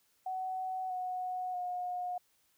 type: tone with pitch steps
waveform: sine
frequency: 749 / 734.4 / 720.2 Hz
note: F#5 / F#5 / F#5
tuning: +21 / -13 / -47 cents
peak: -34 dBFS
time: 0.26-2.18 s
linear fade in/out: 5 ms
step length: 640 ms
effects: white hiss -72 dBFS RMS until 2.57 s